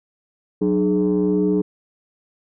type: tone cluster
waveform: sine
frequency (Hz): 186.1 / 301.9 / 419.5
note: F#3 / D4 / G#4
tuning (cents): +10 / +48 / +17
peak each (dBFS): -19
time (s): 0.61-1.62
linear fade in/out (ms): 10
effects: tanh soft clip ceiling -10 dBFS